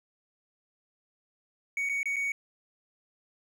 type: tone with dropouts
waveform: triangle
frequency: 2237 Hz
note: C#7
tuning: 15 cents sharp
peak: -26 dBFS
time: 1.77-2.32 s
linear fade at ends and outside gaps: 2 ms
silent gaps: 1.89-1.895 / 2.031-2.056 / 2.16-2.165 s
effects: none